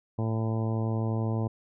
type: harmonic tone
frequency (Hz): 111.7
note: A2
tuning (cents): +27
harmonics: 1 / 2 / 3 / 4 / 5 / 6 / 7 / 8 / 9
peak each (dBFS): -27 / -33 / -37 / -39 / -41 / -43 / -44 / -45 / -46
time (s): 0.18-1.48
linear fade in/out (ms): 10
effects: none